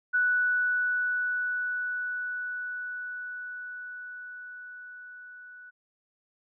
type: tone with level ramp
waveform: sine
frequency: 1480 Hz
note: F#6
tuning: in tune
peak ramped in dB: -21 to -45 dBFS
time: 0.13-5.71 s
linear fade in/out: 20 ms
effects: none